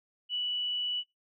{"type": "tone", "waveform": "sine", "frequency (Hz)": 2955, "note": "F#7", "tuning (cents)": -3, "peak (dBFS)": -29, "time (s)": [0.29, 1.04], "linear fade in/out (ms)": 50, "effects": ["noise-tail reverb RT60 0.2 s tail -23 dB re dry"]}